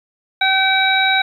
harmonic tone, 767 Hz, G5, 38 cents flat, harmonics 1 / 2 / 3 / 5, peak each -18 / -18 / -18 / -18 dBFS, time 0.41-1.22 s, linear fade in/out 5 ms, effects 8-bit

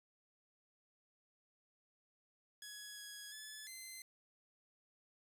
10% pulse tone with pitch steps, 1677 / 1667 / 1724 / 2065 Hz, G#6 / G#6 / A6 / C7, +16 / +6 / -36 / -23 cents, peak -40 dBFS, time 2.62-4.02 s, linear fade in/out 2 ms, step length 350 ms, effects 11-bit

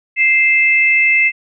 sine tone pair together, 2093 / 2625 Hz, C7 / E7, 0 / -8 cents, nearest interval major third, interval 392 cents, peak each -11 / -13 dBFS, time 0.16-1.32 s, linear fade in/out 50 ms, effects none

